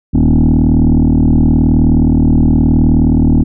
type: tone with frequency modulation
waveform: sine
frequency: 155.4 Hz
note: D#3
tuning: 2 cents flat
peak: -4 dBFS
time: 0.13-3.44 s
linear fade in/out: 20 ms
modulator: 39.1 Hz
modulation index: 3.5
effects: tanh soft clip ceiling -4 dBFS